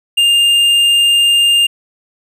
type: tone with tanh clipping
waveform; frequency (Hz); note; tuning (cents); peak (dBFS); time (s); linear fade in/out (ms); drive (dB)
triangle; 2807; F7; +8; -9; 0.17-1.67; 10; 12
effects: none